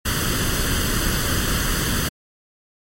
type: noise with comb filter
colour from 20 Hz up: pink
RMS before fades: -21 dBFS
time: 0.05-2.09 s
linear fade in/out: 10 ms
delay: 0.64 ms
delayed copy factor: +0.7
effects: MP3 64 kbps